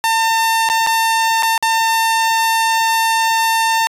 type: tone with dropouts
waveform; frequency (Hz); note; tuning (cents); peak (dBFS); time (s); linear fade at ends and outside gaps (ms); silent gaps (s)
sawtooth; 902; A5; +43; -9; 0.04-3.87; 0; 0.689-0.699 / 0.865-0.871 / 1.425-1.431 / 1.578-1.626
effects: resampled to 32000 Hz